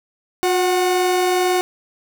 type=tone pair together; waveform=45% pulse; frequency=360 / 742 Hz; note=F#4 / F#5; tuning=-47 / +5 cents; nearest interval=octave + minor second; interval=1252 cents; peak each=-17 / -20 dBFS; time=0.43-1.61 s; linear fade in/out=0 ms; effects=none